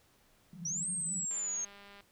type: band-pass noise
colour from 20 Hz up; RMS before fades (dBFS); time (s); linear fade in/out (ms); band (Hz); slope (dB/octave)
pink; -46; 0.53-1.25; 2; 160 to 190; 96
type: linear two-way sweep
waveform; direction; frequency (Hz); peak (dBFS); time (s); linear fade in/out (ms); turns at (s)
sine; up then down; 5588 to 8620 to 6400; -33; 0.65-1.65; 5; 0.89
type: click train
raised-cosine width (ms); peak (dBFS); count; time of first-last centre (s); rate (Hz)
0.3; -38; 141; 1.31-2.007; 201
effects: pink hiss -67 dBFS RMS until 2.11 s